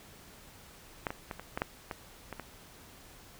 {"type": "clicks", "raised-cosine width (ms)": 0.5, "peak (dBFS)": [-16, -21, -22, -26, -18, -14, -21, -24, -24], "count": 9, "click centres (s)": [1.068, 1.105, 1.312, 1.396, 1.575, 1.619, 1.912, 2.327, 2.397], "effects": ["pink hiss -54 dBFS RMS until 3.39 s"]}